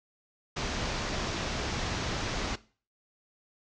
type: low-pass noise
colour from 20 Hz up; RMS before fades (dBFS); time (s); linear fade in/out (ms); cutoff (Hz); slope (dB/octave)
pink; -33; 0.56-2.56; 10; 6600; 48
effects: noise-tail reverb RT60 0.4 s tail -19 dB re dry